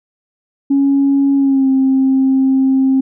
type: tone with pitch glide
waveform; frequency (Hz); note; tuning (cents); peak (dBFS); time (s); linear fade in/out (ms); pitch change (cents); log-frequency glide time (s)
sine; 277.2 to 265.8; C#4 to C4; 0 to +27; -8; 0.7-3.01; 10; -73; 1.36-1.69
effects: tanh soft clip ceiling -5 dBFS